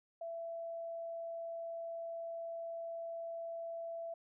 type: tone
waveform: sine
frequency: 668 Hz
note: E5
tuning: 23 cents sharp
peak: -40 dBFS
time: 0.21-4.14 s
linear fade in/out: 5 ms
effects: none